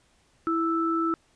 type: tone pair together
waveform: sine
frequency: 329.3 / 1318.5 Hz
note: E4 / E6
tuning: -2 / 0 cents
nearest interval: 2 octaves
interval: 2402 cents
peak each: -25 / -26 dBFS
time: 0.47-1.14 s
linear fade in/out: 0 ms
effects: pink hiss -64 dBFS RMS until 1.35 s + resampled to 22050 Hz